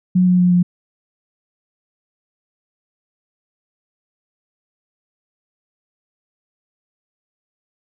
sine tone with pitch steps, 182.3 / 180.62 / 178.96 / 177.31 Hz, F#3 / F#3 / F3 / F3, -25 / -41 / +43 / +27 cents, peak -10 dBFS, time 0.15-0.63 s, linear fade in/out 10 ms, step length 120 ms, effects none

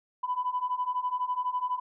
sine beating tone pair, 990 / 1002 Hz, B5 / B5, +4 / +25 cents, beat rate 12 Hz, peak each -31 / -29 dBFS, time 0.23-1.8 s, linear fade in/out 10 ms, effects tanh soft clip ceiling -20 dBFS

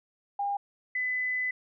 sine tone pair in turn, 806 / 2007 Hz, G5 / B6, +48 / +27 cents, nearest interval octave + major third, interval 1579 cents, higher second, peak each -27 dBFS, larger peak neither, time 0.39-0.57 / 0.95-1.51 s, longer second, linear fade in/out 5 ms, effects none

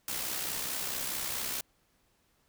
white noise with amplitude modulation, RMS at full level -33 dBFS, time 0.08-1.61 s, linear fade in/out 2 ms, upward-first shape sine, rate 64.6 Hz, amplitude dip 45%, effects pink hiss -71 dBFS RMS until 2.48 s

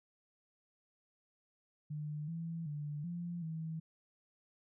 sine tone with pitch steps, 150.3 / 165.6 / 147.7 / 172.8 / 160.7 Hz, D3 / E3 / D3 / F3 / E3, +40 / +8 / +10 / -18 / -44 cents, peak -38 dBFS, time 1.9-3.8 s, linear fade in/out 10 ms, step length 380 ms, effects none

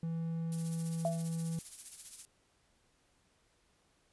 triangle tone, 164.81 Hz, E3, in tune, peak -32 dBFS, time 0.03-1.59 s, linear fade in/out 2 ms
violet noise with tremolo, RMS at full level -41 dBFS, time 0.52-2.25 s, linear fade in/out 0 ms, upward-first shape sine, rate 15 Hz, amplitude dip 60%
sine tone with exponential decay, 670 Hz, E5, 28 cents sharp, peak -27 dBFS, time 1.05-1.29 s, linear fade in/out 1 ms, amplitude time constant 52 ms
effects pink hiss -72 dBFS RMS until 4.12 s + resampled to 24000 Hz

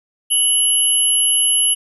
sine tone pair together, 2960 / 11182 Hz, F#7 / F9, 0 / +1 cents, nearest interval octave + major seventh, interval 2301 cents, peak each -17 / -14 dBFS, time 0.3-1.75 s, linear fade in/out 20 ms, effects none

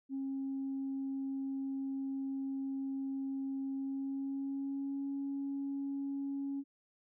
sine tone with pitch glide, 270.6 to 277.4 Hz, C#4 to C#4, -42 to +1 cents, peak -34 dBFS, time 0.09-6.64 s, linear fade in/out 50 ms, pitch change +43 cents, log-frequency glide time 3.72-5.09 s, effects tanh soft clip ceiling -31 dBFS

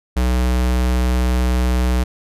square tone, 62.1 Hz, B1, 10 cents sharp, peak -15 dBFS, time 0.16-2.04 s, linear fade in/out 10 ms, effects resampled to 32000 Hz

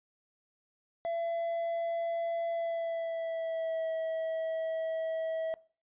triangle tone with pitch glide, 673 to 646.7 Hz, E5 to E5, +36 to -33 cents, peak -29 dBFS, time 1.05-5.54 s, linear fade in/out 0 ms, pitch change -69 cents, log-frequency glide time 2.5-3.9 s, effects noise-tail reverb RT60 0.4 s tail -21 dB re dry + resampled to 8000 Hz

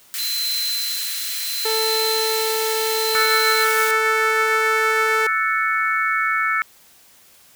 white high-pass noise, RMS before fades -27 dBFS, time 0.14-3.91 s, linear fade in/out 0 ms, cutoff 1600 Hz, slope 24 dB/octave
sine tone with tremolo, 4072 Hz, C8, 48 cents flat, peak -21 dBFS, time 0.18-3.65 s, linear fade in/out 10 ms, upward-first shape sine, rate 0.7 Hz, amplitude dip 65%
sawtooth tone, 441.7 Hz, A4, 7 cents sharp, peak -17 dBFS, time 1.65-5.27 s, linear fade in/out 5 ms
sine chord, F# minor seventh, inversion third, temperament equal, 1318.5 / 1480 / 1760 / 2217 Hz, E6 / F#6 / A6 / C#7, 0 / 0 / 0 / 0 cents, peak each -21 / -27 / -23 / -23 dBFS, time 3.15-6.62 s, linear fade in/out 0 ms
effects white hiss -51 dBFS RMS until 7.55 s

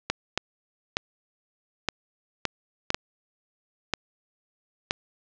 clicks, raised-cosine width 0.2 ms, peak -6 dBFS, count 9, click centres 0.1 / 0.376 / 0.969 / 1.887 / 2.453 / 2.904 / 2.945 / 3.937 / 4.909 s, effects low-pass 6000 Hz 12 dB/octave

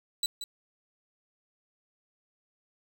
35% pulse tone with echo, 3951 Hz, B7, in tune, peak -24 dBFS, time 0.23-0.26 s, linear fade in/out 2 ms, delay 180 ms, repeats 1, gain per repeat -9 dB, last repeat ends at 0.44 s, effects none

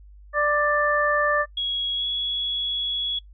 harmonic tone, 590 Hz, D5, 8 cents sharp, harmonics 1 / 2 / 3, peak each -23 / -23 / -23 dBFS, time 0.33-1.46 s, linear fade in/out 50 ms
sine tone with pitch glide, 3322 to 3363 Hz, G#7 to G#7, 0 to +21 cents, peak -23 dBFS, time 1.57-3.19 s, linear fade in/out 5 ms, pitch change +21 cents, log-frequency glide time 1.95-2.05 s
effects noise-tail reverb RT60 0.1 s tail -22 dB re dry + added 50 Hz sine -44 dBFS peak until 3.33 s

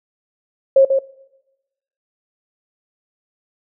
sine tone with echo, 540 Hz, C#5, 45 cents flat, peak -6 dBFS, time 0.76-0.85 s, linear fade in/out 5 ms, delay 140 ms, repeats 1, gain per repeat -6 dB, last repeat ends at 0.99 s, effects noise-tail reverb RT60 1.0 s tail -22 dB re dry

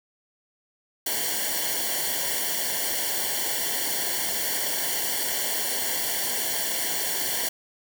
white noise with comb filter, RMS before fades -27 dBFS, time 1.06-7.49 s, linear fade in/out 5 ms, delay 0.79 ms, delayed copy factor -1, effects none

